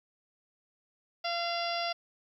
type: harmonic tone with a mistuned harmonic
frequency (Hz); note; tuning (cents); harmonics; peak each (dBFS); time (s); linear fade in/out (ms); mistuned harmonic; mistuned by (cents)
686; F5; -31; 1 / 2 / 3 / 4 / 5 / 6 / 7 / 8; -33 / -39 / -41 / -40 / -41 / -47 / -38 / -45; 1.24-1.93; 10; 4; +17
effects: 11-bit